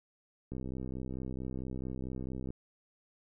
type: click train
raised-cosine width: 3 ms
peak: -27 dBFS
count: 129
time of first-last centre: 0.52-2.504 s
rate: 64.5 Hz
effects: none